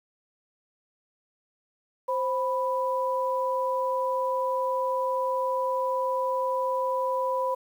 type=tone pair together; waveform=sine; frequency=524 / 989.2 Hz; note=C5 / B5; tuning=+2 / +3 cents; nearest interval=major seventh; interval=1101 cents; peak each=-27 dBFS; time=2.08-7.55 s; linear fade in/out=10 ms; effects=9-bit